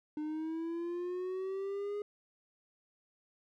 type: linear sweep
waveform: triangle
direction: up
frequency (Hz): 300.8 to 415.3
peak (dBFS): -33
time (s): 0.17-2.02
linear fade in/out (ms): 2
effects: none